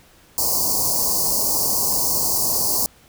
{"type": "band-stop noise", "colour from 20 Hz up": "white", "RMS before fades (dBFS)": -20, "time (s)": [0.38, 2.86], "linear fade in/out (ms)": 0, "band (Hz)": [1100, 4400], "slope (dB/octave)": 96, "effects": ["pink hiss -52 dBFS RMS until 3.08 s"]}